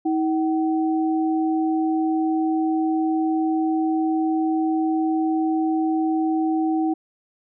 sine tone pair together, 319.5 / 760 Hz, D#4 / F#5, +46 / +46 cents, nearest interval octave + minor third, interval 1500 cents, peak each -19 / -27 dBFS, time 0.05-6.94 s, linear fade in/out 10 ms, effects none

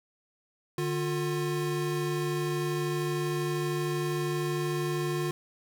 square tone pair together, 149.4 / 355.3 Hz, D3 / F4, +30 / +30 cents, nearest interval octave + minor third, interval 1500 cents, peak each -32 / -31 dBFS, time 0.78-5.31 s, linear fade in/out 2 ms, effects none

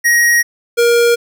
square tone pair in turn, 1889 / 472.2 Hz, A#6 / A#4, +22 / +22 cents, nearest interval 2 octaves, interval 2400 cents, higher first, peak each -9 dBFS, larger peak neither, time 0.04-0.43 / 0.77-1.16 s, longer neither, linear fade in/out 20 ms, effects none

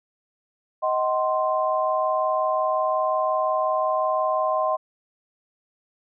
sine chord, C diminished, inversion first, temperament just, 627.9 / 753.5 / 1046.5 Hz, Eb5 / Gb5 / C6, +16 / +31 / 0 cents, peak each -23 / -27 / -24 dBFS, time 0.82-4.77 s, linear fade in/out 20 ms, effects none

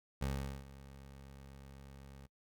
20% pulse tone with ADSR envelope, 68.1 Hz, C#2, 30 cents flat, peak -29 dBFS, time 0.21-2.27 s, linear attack 9 ms, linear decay 420 ms, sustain -18 dB, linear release 16 ms, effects noise-tail reverb RT60 0.1 s tail -24 dB re dry

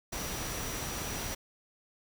sine tone in noise, 5830 Hz, F#8, 26 cents flat, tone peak -44 dBFS, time 0.12-1.35 s, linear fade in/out 10 ms, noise pink, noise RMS -37 dBFS, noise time 0.12-1.35 s, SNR -10 dB, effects none

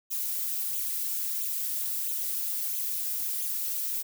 violet noise with flanger, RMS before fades -31 dBFS, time 0.1-4.03 s, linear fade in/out 20 ms, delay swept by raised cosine 0.28 to 5.68 ms, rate 1.5 Hz, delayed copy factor +0.7, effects none

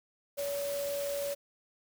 sine tone in noise, 567 Hz, C#5, 39 cents sharp, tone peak -32 dBFS, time 0.37-1.35 s, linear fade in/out 20 ms, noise white, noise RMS -42 dBFS, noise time 0.37-1.35 s, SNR +7 dB, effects none

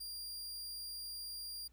sawtooth tone, 4782 Hz, D8, 30 cents sharp, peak -40 dBFS, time 0-1.68 s, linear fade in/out 10 ms, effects added 60 Hz sine -63 dBFS peak until 1.72 s + pink hiss -75 dBFS RMS until 1.72 s

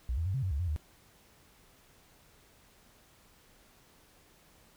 sine tone with pitch steps, 61.5 / 81.9 / 94.9 / 133.8 / 94.1 / 70.1 / 88.7 / 76 Hz, B1 / E2 / F#2 / C3 / F#2 / C#2 / F2 / D#2, -7 / -11 / +44 / +39 / +30 / +20 / +27 / -40 cents, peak -29 dBFS, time 0.09-0.762 s, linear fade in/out 0 ms, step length 84 ms, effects pink hiss -62 dBFS RMS until 4.76 s

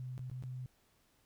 sine tone with dropouts, 127.3 Hz, C3, 47 cents flat, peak -40 dBFS, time 0-0.66 s, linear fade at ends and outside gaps 0 ms, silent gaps 0.179-0.193 / 0.299-0.314 / 0.425-0.437 s, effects pink hiss -72 dBFS RMS until 1.25 s

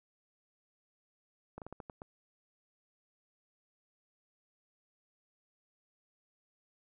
slowing click train, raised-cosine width 1 ms, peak -30 dBFS, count 7, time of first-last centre 1.58-2.019 s, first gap 38 ms, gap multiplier 1.26, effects none

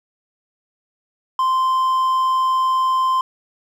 triangle tone, 1041 Hz, C6, 9 cents flat, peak -13 dBFS, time 1.39-3.21 s, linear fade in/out 2 ms, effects none

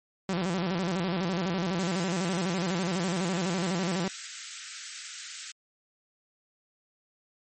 sawtooth tone with vibrato, 180 Hz, F#3, 47 cents flat, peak -23 dBFS, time 0.29-4.08 s, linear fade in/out 2 ms, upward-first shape square, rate 12 Hz, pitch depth 110 cents each way
white high-pass noise, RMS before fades -38 dBFS, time 1.79-5.52 s, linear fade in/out 10 ms, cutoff 1300 Hz, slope 96 dB/octave
effects MP3 32 kbps

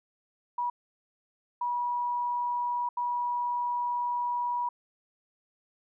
sine tone bursts at uneven times, 969 Hz, B5, 33 cents flat, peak -27 dBFS, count 3, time 0.58-0.7 / 1.61-2.89 / 2.97-4.69 s, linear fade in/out 5 ms, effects none

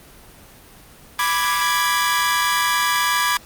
sawtooth chord, G# diminished, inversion first, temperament equal, 987.8 / 1174.7 / 1661.2 Hz, B5 / D6 / G#6, 0 / 0 / 0 cents, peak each -18 dBFS, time 1.19-3.37 s, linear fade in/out 2 ms, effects pink hiss -45 dBFS RMS until 3.45 s + Opus 24 kbps

